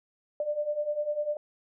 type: beating tone pair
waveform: sine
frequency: 587.3 / 597.3 Hz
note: D5 / D5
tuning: 0 / +29 cents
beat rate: 10 Hz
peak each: -33 / -29 dBFS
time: 0.4-1.37 s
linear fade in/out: 2 ms
effects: none